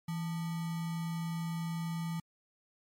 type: tone with sample-and-hold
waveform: sine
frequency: 165.6 Hz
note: E3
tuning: 8 cents sharp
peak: -33 dBFS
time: 0.08-2.2 s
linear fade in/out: 5 ms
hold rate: 1050 Hz
effects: MP3 64 kbps